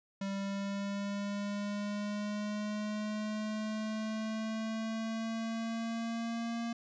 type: linear sweep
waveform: square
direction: up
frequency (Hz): 196 to 233.1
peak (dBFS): -35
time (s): 0.21-6.73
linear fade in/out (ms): 5
effects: resampled to 16000 Hz